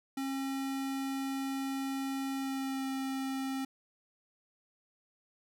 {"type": "tone with pitch glide", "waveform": "square", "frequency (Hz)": [270, 267.1], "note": ["C#4", "C4"], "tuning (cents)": [-45, 36], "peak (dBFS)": -34, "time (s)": [0.17, 3.65], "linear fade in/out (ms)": 5, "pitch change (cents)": -19, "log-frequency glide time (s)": [2.35, 2.86], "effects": []}